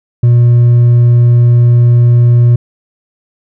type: tone with hard clipping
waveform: sine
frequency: 120.2 Hz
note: B2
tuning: 46 cents flat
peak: -4 dBFS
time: 0.23-2.56 s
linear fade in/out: 5 ms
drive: 2 dB
effects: none